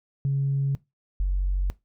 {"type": "tone pair in turn", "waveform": "sine", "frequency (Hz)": [138.1, 46.65], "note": ["C#3", "F#1"], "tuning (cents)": [-6, 15], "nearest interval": "octave + perfect fifth", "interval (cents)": 1879, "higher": "first", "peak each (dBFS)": [-20, -20], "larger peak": "neither", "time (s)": [[0.25, 0.75], [1.2, 1.7]], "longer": "neither", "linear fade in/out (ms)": 0, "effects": ["noise-tail reverb RT60 0.2 s tail -20 dB re dry", "tanh soft clip ceiling -17 dBFS"]}